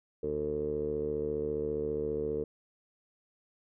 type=tone with low-pass filter; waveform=10% pulse; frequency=74.8 Hz; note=D2; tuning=32 cents sharp; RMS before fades=-33 dBFS; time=0.23-2.44 s; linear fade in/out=5 ms; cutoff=450 Hz; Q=8.3; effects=none